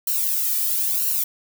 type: noise with flanger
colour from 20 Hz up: violet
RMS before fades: -22 dBFS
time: 0.07-1.24 s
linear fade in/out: 5 ms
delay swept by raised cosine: 0.7 to 1.69 ms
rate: 1 Hz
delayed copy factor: +1
effects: none